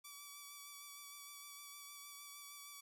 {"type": "tone with vibrato", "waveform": "5% pulse", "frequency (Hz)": 1149, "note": "D6", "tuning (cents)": -38, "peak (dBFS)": -40, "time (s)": [0.04, 2.81], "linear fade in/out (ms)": 10, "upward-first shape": "sine", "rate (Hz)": 6.5, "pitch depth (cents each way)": 19, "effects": []}